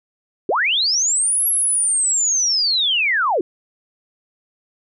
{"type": "linear two-way sweep", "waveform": "sine", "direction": "up then down", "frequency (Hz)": [311.1, 11380, 311.1], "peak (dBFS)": -15, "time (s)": [0.49, 3.41], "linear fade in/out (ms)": 2, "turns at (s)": 1.47, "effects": []}